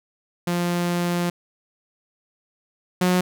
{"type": "tone pair in turn", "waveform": "sawtooth", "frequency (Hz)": [174.61, 181.13], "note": ["F3", "F#3"], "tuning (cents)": [0, -37], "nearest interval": "minor second", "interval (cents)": 63, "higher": "second", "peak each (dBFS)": [-17, -13], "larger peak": "second", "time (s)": [[0.47, 1.3], [3.01, 3.21]], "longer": "first", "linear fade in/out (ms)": 5, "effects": []}